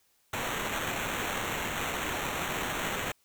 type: noise with sample-and-hold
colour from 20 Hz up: blue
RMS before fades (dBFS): -33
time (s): 0.33-3.12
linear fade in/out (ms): 5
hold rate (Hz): 4900
effects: white hiss -69 dBFS RMS until 3.24 s